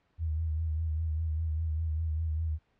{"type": "tone with vibrato", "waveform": "sine", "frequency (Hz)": 79.5, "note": "D#2", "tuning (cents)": 38, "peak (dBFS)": -28, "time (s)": [0.18, 2.59], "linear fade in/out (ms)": 50, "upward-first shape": "sine", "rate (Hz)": 5, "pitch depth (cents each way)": 53, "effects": ["pink hiss -72 dBFS RMS until 2.79 s", "low-pass 3000 Hz 12 dB/octave"]}